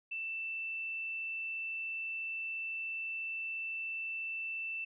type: tone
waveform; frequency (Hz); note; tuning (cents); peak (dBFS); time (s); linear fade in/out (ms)
sine; 2663; E7; +17; -36; 0.11-4.85; 10
effects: none